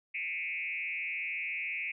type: tone with frequency modulation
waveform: sine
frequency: 2349 Hz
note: D7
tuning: in tune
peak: -33 dBFS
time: 0.14-1.92 s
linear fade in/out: 10 ms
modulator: 166 Hz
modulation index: 1.5
effects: none